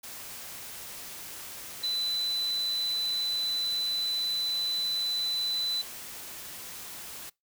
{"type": "tone in noise", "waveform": "sine", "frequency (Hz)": 4000, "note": "B7", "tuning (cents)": 21, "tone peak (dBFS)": -27, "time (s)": [1.83, 5.82], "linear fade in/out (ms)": 10, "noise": "white", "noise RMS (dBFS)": -42, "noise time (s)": [0.03, 7.3], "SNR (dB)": 12, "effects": ["noise-tail reverb RT60 0.2 s tail -24 dB re dry"]}